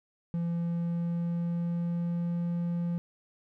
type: tone with pitch glide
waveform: triangle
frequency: 170 to 172.17 Hz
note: F3 to F3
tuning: -46 to -24 cents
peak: -26 dBFS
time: 0.34-2.98 s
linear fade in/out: 0 ms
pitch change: +22 cents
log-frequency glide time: 0.46-2.48 s
effects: none